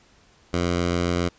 10% pulse tone, 87.31 Hz, F2, in tune, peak -13 dBFS, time 0.53-1.29 s, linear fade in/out 10 ms, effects pink hiss -57 dBFS RMS until 1.38 s + resampled to 16000 Hz

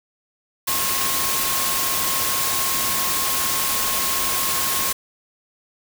sine tone in noise, 1077 Hz, C6, 50 cents sharp, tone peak -29 dBFS, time 0.67-4.93 s, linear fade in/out 10 ms, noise white, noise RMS -22 dBFS, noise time 0.67-4.93 s, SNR -10 dB, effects none

